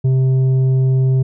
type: tone with tanh clipping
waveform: sine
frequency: 131.1 Hz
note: C3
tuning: 4 cents sharp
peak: -12 dBFS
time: 0.04-1.23 s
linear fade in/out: 10 ms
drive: 6 dB
effects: none